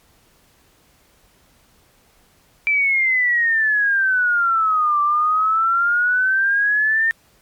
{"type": "exponential two-way sweep", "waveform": "sine", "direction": "down then up", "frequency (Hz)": [2341, 1169, 1823], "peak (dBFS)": -14, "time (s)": [2.67, 7.11], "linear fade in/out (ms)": 0, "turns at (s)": 5.01, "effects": ["pink hiss -56 dBFS RMS until 7.41 s", "MP3 96 kbps"]}